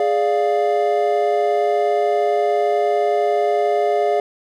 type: chord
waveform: triangle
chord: D diminished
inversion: second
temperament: equal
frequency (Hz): 415.3 / 587.3 / 698.5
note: Ab4 / D5 / F5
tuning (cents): 0 / 0 / 0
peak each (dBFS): -17 / -19 / -17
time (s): 0-4.2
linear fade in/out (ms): 2
effects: none